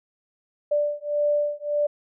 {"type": "beating tone pair", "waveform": "sine", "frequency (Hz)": [587.3, 589], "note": ["D5", "D5"], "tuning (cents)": [0, 5], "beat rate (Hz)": 1.7, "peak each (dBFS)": -24, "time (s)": [0.71, 1.87], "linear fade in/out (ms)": 10, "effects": []}